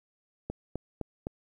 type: click train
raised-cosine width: 2 ms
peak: -20 dBFS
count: 4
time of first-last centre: 0.5-1.269 s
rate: 3.9 Hz
effects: 10-bit